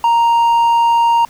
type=tone with hard clipping; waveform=sine; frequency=932.3 Hz; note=A#5; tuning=in tune; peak=-10 dBFS; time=0.04-1.25 s; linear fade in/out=2 ms; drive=3 dB; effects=pink hiss -44 dBFS RMS until 1.29 s